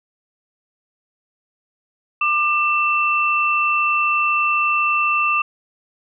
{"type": "tone pair together", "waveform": "sine", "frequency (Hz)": [1194, 2676], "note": ["D6", "E7"], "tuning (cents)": [28, 25], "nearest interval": "octave + major second", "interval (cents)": 1397, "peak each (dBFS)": -18, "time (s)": [2.21, 5.42], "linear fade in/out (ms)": 5, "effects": []}